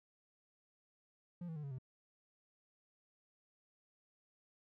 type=tone with pitch steps; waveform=triangle; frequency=174.61 / 161.98 / 150.26 / 139.39 / 129.31 Hz; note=F3 / E3 / D3 / C#3 / C3; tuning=0 / -30 / +40 / +10 / -20 cents; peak=-40 dBFS; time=1.41-1.785 s; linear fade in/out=5 ms; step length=75 ms; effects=none